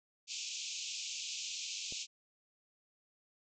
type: band-pass noise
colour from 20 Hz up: white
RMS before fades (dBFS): -42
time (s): 0.27-2.07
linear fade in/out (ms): 50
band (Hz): 2400 to 7300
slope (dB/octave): 96
type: click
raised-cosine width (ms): 2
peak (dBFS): -37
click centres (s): 1.924
effects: none